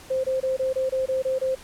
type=tone bursts; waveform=sine; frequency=523.3 Hz; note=C5; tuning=in tune; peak=-21 dBFS; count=9; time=0.1-1.552 s; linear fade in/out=10 ms; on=140 ms; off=24 ms; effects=pink hiss -46 dBFS RMS until 1.63 s + low-pass 12000 Hz 12 dB/octave